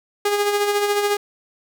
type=tone with tremolo; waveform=sawtooth; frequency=410 Hz; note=G#4; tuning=22 cents flat; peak=-12 dBFS; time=0.25-1.17 s; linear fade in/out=5 ms; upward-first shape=sine; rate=14 Hz; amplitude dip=45%; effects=none